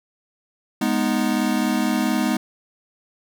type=chord; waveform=square; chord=G# minor; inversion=none; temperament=equal; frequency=207.7 / 246.9 / 311.1 Hz; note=G#3 / B3 / D#4; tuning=0 / 0 / 0 cents; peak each=-24 / -23 / -25 dBFS; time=0.81-2.37 s; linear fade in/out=5 ms; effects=none